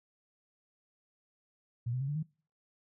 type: tone with pitch steps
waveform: sine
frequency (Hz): 118.7 / 127.22 / 136.35 / 146.14 / 156.63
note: A#2 / C3 / C#3 / D3 / D#3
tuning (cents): +32 / -48 / -28 / -8 / +12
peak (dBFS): -31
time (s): 1.86-2.23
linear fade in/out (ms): 10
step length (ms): 74
effects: noise-tail reverb RT60 0.4 s tail -23 dB re dry